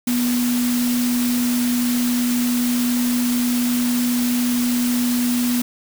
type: tone in noise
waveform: sine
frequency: 244 Hz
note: B3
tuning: 21 cents flat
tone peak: -17 dBFS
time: 0.07-5.62 s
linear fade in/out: 5 ms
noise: white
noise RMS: -27 dBFS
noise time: 0.07-5.62 s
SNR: +7 dB
effects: none